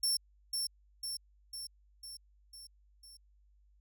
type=tone with echo; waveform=25% pulse; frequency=5420 Hz; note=E8; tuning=47 cents sharp; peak=-24 dBFS; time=0.03-0.17 s; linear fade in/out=5 ms; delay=500 ms; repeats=6; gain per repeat=-4 dB; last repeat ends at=3.17 s; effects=added 50 Hz sine -63 dBFS peak until 3.8 s